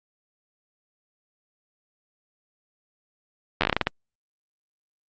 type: slowing click train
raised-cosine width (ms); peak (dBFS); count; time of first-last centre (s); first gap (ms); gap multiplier
0.3; -4; 10; 3.61-3.87; 11; 1.23
effects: low-pass 4000 Hz 12 dB/octave + Opus 48 kbps